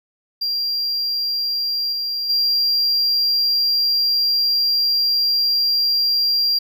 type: tone with level steps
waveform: triangle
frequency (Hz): 4759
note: D8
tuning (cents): +22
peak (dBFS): -18 / -20 / -14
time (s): 0.41-6.59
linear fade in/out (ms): 10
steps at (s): 1.92 / 2.29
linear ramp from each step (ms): 10
effects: none